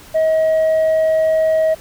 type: tone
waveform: sine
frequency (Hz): 636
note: D#5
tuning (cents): +38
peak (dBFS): -9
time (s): 0.14-1.75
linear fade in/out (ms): 20
effects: tanh soft clip ceiling -11 dBFS + pink hiss -41 dBFS RMS until 1.8 s